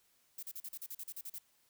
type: noise bursts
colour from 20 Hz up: violet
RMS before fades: -44 dBFS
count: 12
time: 0.38-1.385 s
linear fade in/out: 5 ms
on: 48 ms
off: 39 ms
effects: white hiss -72 dBFS RMS until 1.69 s